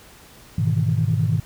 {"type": "chord", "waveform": "sine", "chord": "E major seventh", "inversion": "first", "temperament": "equal", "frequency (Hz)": [103.83, 123.47, 155.56, 164.81], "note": ["G#2", "B2", "D#3", "E3"], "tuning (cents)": [0, 0, 0, 0], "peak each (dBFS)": [-21, -22, -22, -25], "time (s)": [0.58, 1.4], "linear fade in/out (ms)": 5, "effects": ["tanh soft clip ceiling -8 dBFS", "pink hiss -47 dBFS RMS until 1.45 s"]}